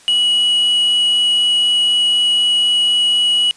triangle tone with quantisation, 2924 Hz, F#7, 21 cents flat, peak -10 dBFS, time 0.08-3.51 s, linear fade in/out 0 ms, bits 5, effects white hiss -46 dBFS RMS until 3.56 s + resampled to 22050 Hz

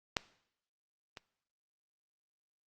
clicks, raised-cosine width 0.2 ms, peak -11 / -27 dBFS, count 2, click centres 0.168 / 1.172 s, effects noise-tail reverb RT60 0.7 s tail -20 dB re dry + Opus 48 kbps

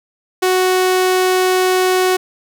sawtooth tone, 370 Hz, F#4, in tune, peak -8 dBFS, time 0.42-2.17 s, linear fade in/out 10 ms, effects none

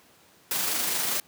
white noise with amplitude modulation, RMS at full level -26 dBFS, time 0.51-1.2 s, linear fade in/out 2 ms, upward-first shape sine, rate 24.9 Hz, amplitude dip 30%, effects pink hiss -57 dBFS RMS until 1.27 s + high-pass 150 Hz 12 dB/octave

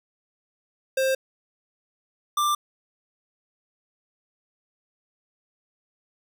square tone pair in turn, 529 / 1183.8 Hz, C5 / D6, +19 / +13 cents, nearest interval octave + major second, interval 1394 cents, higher second, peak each -21 / -21 dBFS, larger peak neither, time 0.97-1.15 / 2.37-2.55 s, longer neither, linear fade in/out 5 ms, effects none

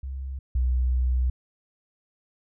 sine tone pair in turn, 66.6 / 62.79 Hz, C2 / B1, +31 / +29 cents, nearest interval minor second, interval 102 cents, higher first, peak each -30 / -20 dBFS, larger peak second, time 0.03-0.39 / 0.55-1.3 s, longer second, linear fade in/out 5 ms, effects none

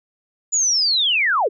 sine linear sweep, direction down, 7040 to 335.6 Hz, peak -15 dBFS, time 0.52-1.49 s, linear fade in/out 20 ms, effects none

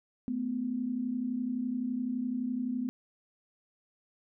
sine tone pair together, 220.6 / 252.4 Hz, A3 / B3, +5 / +38 cents, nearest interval major second, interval 233 cents, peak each -36 / -31 dBFS, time 0.28-2.89 s, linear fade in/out 0 ms, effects none

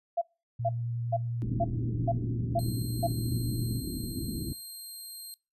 sine tone bursts, 682 Hz, F5, 41 cents flat, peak -24 dBFS, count 7, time 0.17-3.072 s, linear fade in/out 10 ms, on 46 ms, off 430 ms
sine tone with vibrato, 117.9 Hz, A#2, 20 cents sharp, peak -30 dBFS, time 0.59-3.81 s, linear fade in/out 10 ms, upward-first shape sine, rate 11 Hz, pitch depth 10 cents each way
white low-pass noise, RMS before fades -35 dBFS, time 1.42-4.53 s, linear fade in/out 0 ms, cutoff 330 Hz, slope 48 dB/octave
10% pulse tone, 4186 Hz, C8, in tune, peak -34 dBFS, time 2.59-5.34 s, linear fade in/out 0 ms
effects noise-tail reverb RT60 0.3 s tail -25 dB re dry + resampled to 32000 Hz

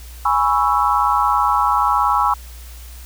sine chord, C# minor seventh, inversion second, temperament equal, 830.6 / 987.8 / 1108.7 / 1318.5 Hz, G#5 / B5 / C#6 / E6, 0 / 0 / 0 / 0 cents, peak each -19 dBFS, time 0.25-2.34 s, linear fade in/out 5 ms, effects added 60 Hz sine -34 dBFS peak until 3.05 s + white hiss -43 dBFS RMS until 3.05 s

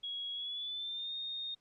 sine tone with pitch glide, 3322 to 3686 Hz, G#7 to A#7, 0 to -20 cents, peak -37 dBFS, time 0.03-1.55 s, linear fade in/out 10 ms, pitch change +180 cents, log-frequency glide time 0.33-1.14 s, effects pink hiss -75 dBFS RMS until 1.6 s + low-pass 7000 Hz 12 dB/octave

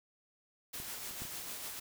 white noise with tremolo, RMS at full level -42 dBFS, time 0.73-1.8 s, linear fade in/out 10 ms, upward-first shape sine, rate 6.7 Hz, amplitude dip 30%
clicks, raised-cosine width 3 ms, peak -36 / -42 / -32 / -39 dBFS, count 4, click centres 0.801 / 1.11 / 1.22 / 1.252 s
effects none

